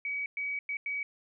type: tone bursts at uneven times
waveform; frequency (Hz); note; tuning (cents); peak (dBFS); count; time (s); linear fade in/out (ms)
sine; 2270; C#7; +41; -31; 4; 0.05-0.26 / 0.37-0.59 / 0.69-0.77 / 0.86-1.03; 2
effects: none